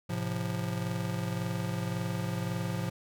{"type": "chord", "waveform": "square", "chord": "F major", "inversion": "first", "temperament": "just", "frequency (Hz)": [109.13, 130.96, 174.61], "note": ["A2", "C3", "F3"], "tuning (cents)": [-14, 2, 0], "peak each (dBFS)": [-36, -38, -35], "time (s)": [0.09, 2.9], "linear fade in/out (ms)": 10, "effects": []}